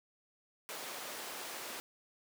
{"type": "high-pass noise", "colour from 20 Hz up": "pink", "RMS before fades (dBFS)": -44, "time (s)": [0.69, 1.8], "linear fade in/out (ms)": 0, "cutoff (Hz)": 450, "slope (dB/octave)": 12, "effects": []}